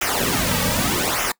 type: noise with flanger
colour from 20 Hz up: pink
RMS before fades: -21 dBFS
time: 0.01-1.32 s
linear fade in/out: 5 ms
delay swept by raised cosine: 0.23 to 2.93 ms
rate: 0.82 Hz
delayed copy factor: -0.8
effects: noise-tail reverb RT60 0.1 s tail -23 dB re dry